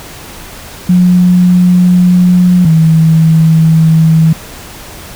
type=tone pair in turn; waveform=sine; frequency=179.5 / 160.81 Hz; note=F3 / E3; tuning=+48 / -43 cents; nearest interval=major second; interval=191 cents; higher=first; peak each=-3 dBFS; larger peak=neither; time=0.89-2.65 / 2.65-4.33 s; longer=first; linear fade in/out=5 ms; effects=pink hiss -29 dBFS RMS until 5.15 s